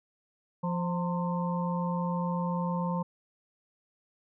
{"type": "harmonic tone with a mistuned harmonic", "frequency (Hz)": 174.61, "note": "F3", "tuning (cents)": 0, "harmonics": [1, 3, 5, 6], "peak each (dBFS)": [-29, -37, -36, -38], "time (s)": [0.63, 3.03], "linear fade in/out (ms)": 10, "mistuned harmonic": 5, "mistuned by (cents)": 61, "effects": []}